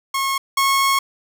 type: tone pair in turn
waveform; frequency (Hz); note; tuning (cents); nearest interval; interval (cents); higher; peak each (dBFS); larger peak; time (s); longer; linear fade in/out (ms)
sawtooth; 1087 / 1093.3; C#6 / C#6; -34 / -24; unison; 10; second; -15 / -11; second; 0.14-0.38 / 0.57-0.99; second; 5
effects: none